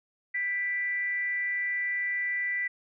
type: tone with frequency modulation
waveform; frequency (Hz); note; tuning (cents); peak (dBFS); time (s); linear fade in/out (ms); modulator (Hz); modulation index
sine; 1975.5; B6; 0; -27; 0.34-2.68; 10; 378; 0.28
effects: none